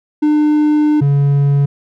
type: tone pair in turn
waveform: triangle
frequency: 300.8 / 141.47 Hz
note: D4 / C#3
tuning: +42 / +36 cents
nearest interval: octave + minor second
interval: 1306 cents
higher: first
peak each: -7 dBFS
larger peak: neither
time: 0.22-1.01 / 1.01-1.66 s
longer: first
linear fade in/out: 10 ms
effects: none